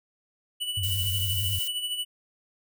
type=tone with tremolo; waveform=square; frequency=2960 Hz; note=F#7; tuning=in tune; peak=-27 dBFS; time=0.6-2.05 s; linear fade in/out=20 ms; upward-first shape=sine; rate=13 Hz; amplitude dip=55%
type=tone with vibrato; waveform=sine; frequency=95.1 Hz; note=F#2; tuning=48 cents sharp; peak=-28 dBFS; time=0.77-1.59 s; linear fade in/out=5 ms; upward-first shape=triangle; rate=11 Hz; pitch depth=170 cents each way
type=noise; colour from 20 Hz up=violet; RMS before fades=-33 dBFS; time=0.83-1.68 s; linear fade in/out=5 ms
effects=none

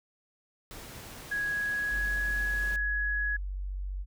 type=noise; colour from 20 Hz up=pink; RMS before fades=-45 dBFS; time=0.71-2.76 s; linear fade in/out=0 ms
type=tone with pitch glide; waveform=sine; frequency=1661.2 to 1675.7 Hz; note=G#6 to G#6; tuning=0 to +15 cents; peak=-28 dBFS; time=1.31-3.37 s; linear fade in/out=10 ms; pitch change=+15 cents; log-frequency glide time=1.41-2.35 s
type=tone; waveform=sine; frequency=47.42 Hz; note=F#1; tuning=43 cents sharp; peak=-32 dBFS; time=1.89-4.06 s; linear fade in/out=50 ms
effects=none

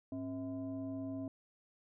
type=tone with frequency modulation; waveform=sine; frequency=270 Hz; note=C#4; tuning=45 cents flat; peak=-38 dBFS; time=0.12-1.28 s; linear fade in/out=2 ms; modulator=375 Hz; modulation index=0.7; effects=none

